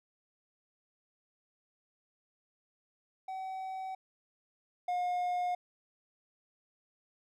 triangle tone pair in turn, 759 / 716.3 Hz, F#5 / F5, +44 / +44 cents, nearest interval minor second, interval 100 cents, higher first, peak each -35 / -28 dBFS, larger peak second, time 3.28-3.95 / 4.88-5.55 s, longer neither, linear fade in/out 5 ms, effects none

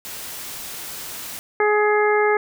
white noise, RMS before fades -33 dBFS, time 0.05-1.39 s, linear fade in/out 0 ms
harmonic tone, 420 Hz, G#4, 19 cents sharp, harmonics 1 / 2 / 3 / 4 / 5, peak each -17 / -22 / -25 / -25 / -25 dBFS, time 1.6-2.37 s, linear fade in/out 2 ms
effects none

